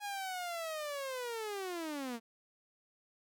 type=linear sweep; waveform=sawtooth; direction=down; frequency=830.6 to 222.7 Hz; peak=-34 dBFS; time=0-2.2 s; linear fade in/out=50 ms; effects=none